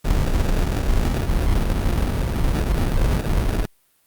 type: noise with sample-and-hold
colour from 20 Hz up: brown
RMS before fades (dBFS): -19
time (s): 0.04-3.66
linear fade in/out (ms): 10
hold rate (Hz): 1050
effects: white hiss -62 dBFS RMS until 4.06 s + Opus 48 kbps